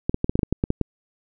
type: clicks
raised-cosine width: 3 ms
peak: -7 dBFS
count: 11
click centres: 0.095 / 0.144 / 0.244 / 0.295 / 0.355 / 0.392 / 0.432 / 0.526 / 0.639 / 0.704 / 0.813 s
effects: none